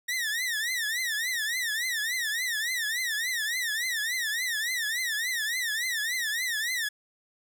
sawtooth tone with vibrato, 1864.7 Hz, A#6, in tune, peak -24 dBFS, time 0.08-6.89 s, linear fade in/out 10 ms, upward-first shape triangle, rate 3.5 Hz, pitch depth 200 cents each way, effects none

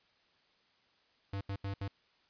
square tone bursts at uneven times, 98.7 Hz, G2, 12 cents sharp, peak -36 dBFS, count 4, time 1.33-1.41 / 1.49-1.56 / 1.64-1.74 / 1.81-1.88 s, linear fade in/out 5 ms, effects white hiss -70 dBFS RMS until 2.29 s + resampled to 11025 Hz

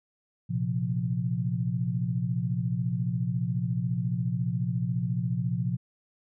sine chord, Bb suspended second, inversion none, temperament equal, 116.54 / 130.81 / 174.61 Hz, Bb2 / C3 / F3, 0 / 0 / 0 cents, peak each -30 dBFS, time 0.49-5.77 s, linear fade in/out 20 ms, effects none

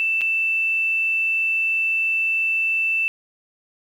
sine tone with dropouts, 2657 Hz, E7, 13 cents sharp, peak -18 dBFS, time 0-3.08 s, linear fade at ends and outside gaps 0 ms, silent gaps 0.21-0.216 s, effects 8-bit

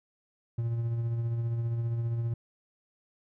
triangle tone with tremolo, 116.54 Hz, A#2, in tune, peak -24 dBFS, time 0.58-2.34 s, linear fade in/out 5 ms, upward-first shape triangle, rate 15 Hz, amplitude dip 40%, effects none

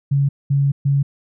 sine tone bursts at uneven times, 139.8 Hz, C#3, 15 cents sharp, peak -13 dBFS, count 3, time 0.11-0.29 / 0.5-0.72 / 0.85-1.03 s, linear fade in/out 10 ms, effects none

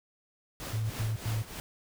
pink noise with tremolo, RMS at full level -38 dBFS, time 0.6-1.6 s, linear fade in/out 0 ms, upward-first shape triangle, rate 3.2 Hz, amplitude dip 75%
sine tone bursts, 110 Hz, A2, in tune, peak -28 dBFS, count 3, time 0.73-1.424 s, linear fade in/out 5 ms, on 170 ms, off 92 ms
effects none

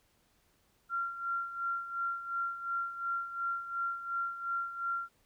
sine tone with tremolo, 1377 Hz, F6, 25 cents flat, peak -30 dBFS, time 0.89-5.09 s, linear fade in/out 50 ms, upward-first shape sine, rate 2.8 Hz, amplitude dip 70%, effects pink hiss -71 dBFS RMS until 5.25 s

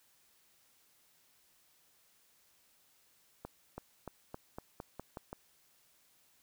accelerating click train, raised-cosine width 1 ms, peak -28 dBFS, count 9, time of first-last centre 3.45-5.329 s, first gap 330 ms, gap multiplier 0.9, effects white hiss -69 dBFS RMS until 6.42 s

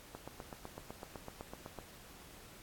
click train, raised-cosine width 1 ms, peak -30 dBFS, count 14, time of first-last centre 0.15-1.787 s, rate 7.94 Hz, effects pink hiss -56 dBFS RMS until 2.62 s + AAC 64 kbps

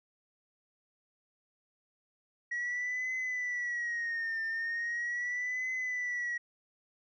sine tone with vibrato, 1913 Hz, A#6, 44 cents sharp, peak -30 dBFS, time 2.51-6.38 s, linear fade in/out 10 ms, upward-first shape triangle, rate 0.39 Hz, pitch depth 110 cents each way, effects tanh soft clip ceiling -30 dBFS

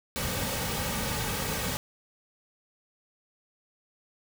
pink noise with comb filter, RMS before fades -31 dBFS, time 0.16-1.77 s, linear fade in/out 0 ms, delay 2.9 ms, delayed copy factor -0.6, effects none

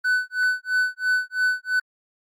triangle tone with tremolo, 1500 Hz, F#6, 23 cents sharp, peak -15 dBFS, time 0.04-1.8 s, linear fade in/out 10 ms, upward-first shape sine, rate 3 Hz, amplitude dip 100%, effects Opus 32 kbps

